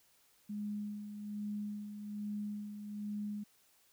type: tone with tremolo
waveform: sine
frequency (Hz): 207.7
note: G#3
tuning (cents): 0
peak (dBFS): -36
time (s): 0.49-3.44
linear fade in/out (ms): 10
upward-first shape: sine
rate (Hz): 1.2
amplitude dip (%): 55
effects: white hiss -69 dBFS RMS until 3.92 s